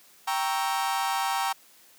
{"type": "chord", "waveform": "40% pulse", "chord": "G diminished seventh", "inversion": "none", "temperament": "equal", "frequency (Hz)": [784, 932.3, 1108.7, 1318.5], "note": ["G5", "Bb5", "Db6", "Fb6"], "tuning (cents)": [0, 0, 0, 0], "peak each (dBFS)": [-28, -29, -33, -34], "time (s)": [0.27, 1.53], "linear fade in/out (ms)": 10, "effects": ["white hiss -56 dBFS RMS until 1.98 s", "high-pass 150 Hz 12 dB/octave"]}